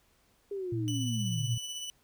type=linear sweep; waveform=sine; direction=down; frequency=408.5 to 110 Hz; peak=-33 dBFS; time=0.51-1.55 s; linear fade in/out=5 ms
type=tone; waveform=sine; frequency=116.54 Hz; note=A#2; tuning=in tune; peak=-31 dBFS; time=0.72-1.58 s; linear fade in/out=5 ms
type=tone with tremolo; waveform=25% pulse; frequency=2974 Hz; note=F#7; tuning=8 cents sharp; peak=-32 dBFS; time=0.88-1.9 s; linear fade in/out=0 ms; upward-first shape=sine; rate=16 Hz; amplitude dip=35%
effects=pink hiss -68 dBFS RMS until 2.03 s